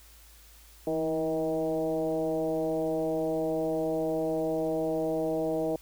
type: tone with frequency modulation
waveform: sine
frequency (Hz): 477.9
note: A#4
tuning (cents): +43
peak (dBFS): -26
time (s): 0.87-5.76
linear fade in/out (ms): 2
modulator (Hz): 157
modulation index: 1.4
effects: added 55 Hz sine -54 dBFS peak until 5.81 s + white hiss -56 dBFS RMS until 5.81 s